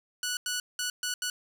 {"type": "tone bursts at uneven times", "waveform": "10% pulse", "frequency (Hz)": 1475, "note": "F#6", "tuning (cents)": -6, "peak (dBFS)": -21, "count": 5, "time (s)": [[0.23, 0.37], [0.46, 0.6], [0.79, 0.9], [1.03, 1.14], [1.22, 1.3]], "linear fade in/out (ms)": 2, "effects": []}